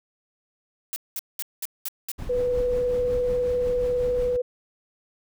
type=noise bursts; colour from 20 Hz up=blue; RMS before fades=-30 dBFS; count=6; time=0.93-2.116 s; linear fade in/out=0 ms; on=31 ms; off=200 ms
type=noise with tremolo; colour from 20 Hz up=brown; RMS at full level=-32 dBFS; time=2.18-4.37 s; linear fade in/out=10 ms; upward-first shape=triangle; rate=5.5 Hz; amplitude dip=55%
type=tone with vibrato; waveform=sine; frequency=493.9 Hz; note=B4; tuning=in tune; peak=-21 dBFS; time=2.29-4.42 s; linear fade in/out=10 ms; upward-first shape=triangle; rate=20 Hz; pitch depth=28 cents each way
effects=none